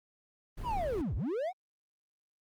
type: noise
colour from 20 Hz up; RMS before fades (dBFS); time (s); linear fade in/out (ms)
brown; -39; 0.57-1.02; 10
type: linear two-way sweep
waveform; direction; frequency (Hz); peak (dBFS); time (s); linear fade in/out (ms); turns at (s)
triangle; down then up; 1043 to 44 to 779; -29; 0.63-1.53; 50; 1.15
effects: Opus 32 kbps